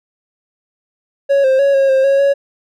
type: tone with pitch steps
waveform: triangle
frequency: 556 / 527 / 557 / 544 / 531 / 550 / 558 Hz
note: C#5 / C5 / C#5 / C#5 / C5 / C#5 / C#5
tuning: +5 / +12 / +8 / -33 / +25 / -14 / +11 cents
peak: -7 dBFS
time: 1.29-2.34 s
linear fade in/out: 20 ms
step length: 150 ms
effects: none